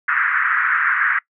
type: band-pass noise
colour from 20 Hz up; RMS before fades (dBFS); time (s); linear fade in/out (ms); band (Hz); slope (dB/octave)
pink; -18; 0.08-1.19; 5; 1300 to 1900; 48
effects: noise-tail reverb RT60 0.1 s tail -22 dB re dry